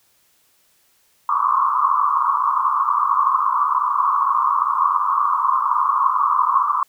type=band-pass noise; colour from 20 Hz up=white; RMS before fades=-18 dBFS; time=1.29-6.83 s; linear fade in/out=2 ms; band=1000 to 1200 Hz; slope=96 dB/octave; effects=white hiss -60 dBFS RMS until 6.88 s